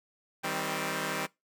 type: chord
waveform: 5% pulse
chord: C minor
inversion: first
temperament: equal with one note detuned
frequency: 158.28 / 196 / 261.6 Hz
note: Eb3 / G3 / C4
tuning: +30 / 0 / 0 cents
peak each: -24 dBFS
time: 0.43-1.27 s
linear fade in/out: 20 ms
effects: noise-tail reverb RT60 0.2 s tail -22 dB re dry

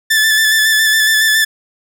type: tone with vibrato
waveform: sawtooth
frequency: 1751 Hz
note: A6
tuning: 9 cents flat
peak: -6 dBFS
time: 0.1-1.45 s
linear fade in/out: 10 ms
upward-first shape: square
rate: 7.2 Hz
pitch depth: 22 cents each way
effects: none

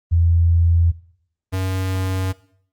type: tone pair in turn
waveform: sine / square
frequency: 84.4 / 94.16 Hz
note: E2 / F#2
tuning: +41 / +31 cents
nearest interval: major second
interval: 190 cents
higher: second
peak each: -12 / -20 dBFS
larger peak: first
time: 0.11-0.92 / 1.52-2.33 s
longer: neither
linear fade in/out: 20 ms
effects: noise-tail reverb RT60 0.6 s tail -19 dB re dry + Opus 24 kbps

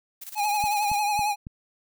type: noise with tremolo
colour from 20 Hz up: blue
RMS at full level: -38 dBFS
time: 0.21-1 s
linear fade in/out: 10 ms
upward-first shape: square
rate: 18 Hz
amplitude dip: 75%
type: tone with vibrato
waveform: square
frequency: 830.6 Hz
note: G#5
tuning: in tune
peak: -23 dBFS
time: 0.35-1.36 s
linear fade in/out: 50 ms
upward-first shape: triangle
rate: 11 Hz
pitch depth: 58 cents each way
type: click train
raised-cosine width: 5 ms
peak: -24 dBFS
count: 4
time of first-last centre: 0.64-1.469 s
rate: 3.62 Hz
effects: none

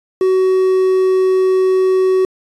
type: tone with quantisation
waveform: triangle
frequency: 375.2 Hz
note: F#4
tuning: 24 cents sharp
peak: -8 dBFS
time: 0.21-2.25 s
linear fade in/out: 2 ms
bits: 6
effects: resampled to 24000 Hz

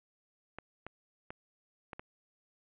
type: clicks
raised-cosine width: 0.5 ms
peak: -27 dBFS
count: 5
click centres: 0.586 / 0.866 / 1.305 / 1.932 / 1.995 s
effects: resampled to 8000 Hz + 10-bit

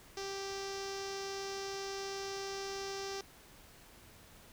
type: tone with low-pass filter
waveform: sawtooth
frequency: 392 Hz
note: G4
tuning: in tune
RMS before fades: -41 dBFS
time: 0.17-3.21 s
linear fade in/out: 2 ms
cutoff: 5600 Hz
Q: 4.1
effects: pink hiss -58 dBFS RMS until 4.52 s

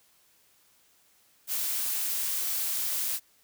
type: noise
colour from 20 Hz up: blue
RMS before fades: -30 dBFS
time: 1.47-3.2 s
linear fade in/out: 50 ms
effects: white hiss -64 dBFS RMS until 3.43 s

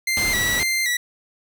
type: tone with vibrato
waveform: sawtooth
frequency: 2017 Hz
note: B6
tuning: 36 cents sharp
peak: -16 dBFS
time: 0.07-0.97 s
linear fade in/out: 5 ms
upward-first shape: square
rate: 1.9 Hz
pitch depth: 61 cents each way
type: noise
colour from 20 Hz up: pink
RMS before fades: -28 dBFS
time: 0.17-0.63 s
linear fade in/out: 0 ms
effects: none

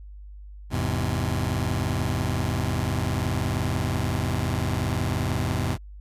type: chord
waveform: sawtooth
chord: E augmented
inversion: none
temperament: just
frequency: 82.41 / 103.01 / 128.76 Hz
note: E2 / G#2 / B#2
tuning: 0 / -14 / -27 cents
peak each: -24 dBFS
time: 0.7-5.78 s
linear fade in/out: 50 ms
effects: added 50 Hz sine -39 dBFS peak until 6 s + resampled to 32000 Hz

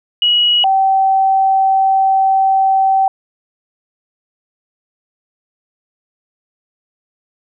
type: tone pair in turn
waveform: sine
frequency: 2912 / 771.3 Hz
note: F#7 / G5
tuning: -28 / -28 cents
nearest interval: octave + major seventh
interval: 2300 cents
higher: first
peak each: -9 dBFS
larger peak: neither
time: 0.22-0.64 / 0.64-3.08 s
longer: second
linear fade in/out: 2 ms
effects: none

